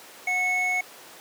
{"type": "tone pair together", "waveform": "triangle", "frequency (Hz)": [732.6, 2200], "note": ["F#5", "C#7"], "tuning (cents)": [-17, -14], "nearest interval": "octave + perfect fifth", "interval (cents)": 1903, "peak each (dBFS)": [-28, -21], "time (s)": [0.27, 0.81], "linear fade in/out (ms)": 5, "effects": ["pink hiss -45 dBFS RMS until 1.2 s", "high-pass 400 Hz 12 dB/octave"]}